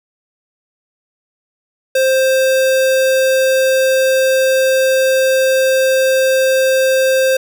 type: tone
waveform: square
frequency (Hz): 526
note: C5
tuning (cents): +9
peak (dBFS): -11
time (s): 1.95-7.37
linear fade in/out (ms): 5
effects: none